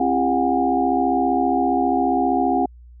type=tone cluster; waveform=sine; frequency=265.8 / 338.7 / 399.5 / 728 / 803 Hz; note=C4 / E4 / G4 / F#5 / G5; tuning=+27 / +47 / +33 / -28 / +41 cents; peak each=-21 / -25 / -26 / -20 / -25 dBFS; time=0-2.66 s; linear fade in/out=5 ms; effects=added 60 Hz sine -41 dBFS peak until 3 s